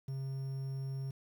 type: tone with quantisation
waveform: triangle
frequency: 134.5 Hz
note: C3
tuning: 48 cents sharp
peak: -34 dBFS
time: 0.08-1.11 s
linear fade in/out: 5 ms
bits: 10
effects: none